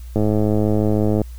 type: click train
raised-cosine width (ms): 2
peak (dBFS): -6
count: 113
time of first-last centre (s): 0.16-1.217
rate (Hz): 106
effects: added 60 Hz sine -31 dBFS peak until 1.38 s + white hiss -51 dBFS RMS until 1.38 s